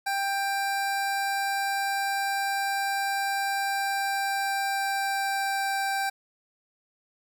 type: tone with pitch glide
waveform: 25% pulse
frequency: 790 to 784.5 Hz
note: G5 to G5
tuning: +13 to +1 cents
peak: -22 dBFS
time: 0.06-6.1 s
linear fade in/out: 10 ms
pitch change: -12 cents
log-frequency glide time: 3.66-5.87 s
effects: 10-bit